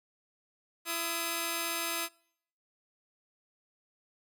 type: tone pair together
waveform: 5% pulse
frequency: 335.7 / 1263.4 Hz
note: E4 / D#6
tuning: +32 / +26 cents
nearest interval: octave + major seventh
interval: 2294 cents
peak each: -23 dBFS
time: 0.85-2.09 s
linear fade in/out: 50 ms
effects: noise-tail reverb RT60 0.7 s tail -26 dB re dry